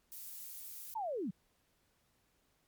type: noise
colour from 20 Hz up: violet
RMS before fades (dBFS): -47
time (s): 0.12-0.94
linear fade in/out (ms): 0
type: linear sweep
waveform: sine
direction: down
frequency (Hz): 932.3 to 155.56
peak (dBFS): -35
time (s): 0.95-1.31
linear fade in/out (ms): 10
effects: pink hiss -75 dBFS RMS until 2.67 s + MP3 96 kbps